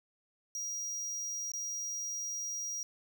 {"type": "tone with dropouts", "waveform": "square", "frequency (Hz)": 5730, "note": "F8", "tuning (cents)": 44, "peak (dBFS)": -36, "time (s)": [0.55, 2.83], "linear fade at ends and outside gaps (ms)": 1, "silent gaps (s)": [1.518, 1.536], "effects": ["11-bit"]}